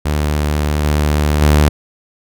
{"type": "tone with level steps", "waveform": "sawtooth", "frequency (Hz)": 74.6, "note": "D2", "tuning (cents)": 28, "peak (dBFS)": [-10, -8, -4], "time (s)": [0.05, 1.69], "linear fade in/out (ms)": 10, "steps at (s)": [0.84, 1.41], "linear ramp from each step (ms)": 10, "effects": []}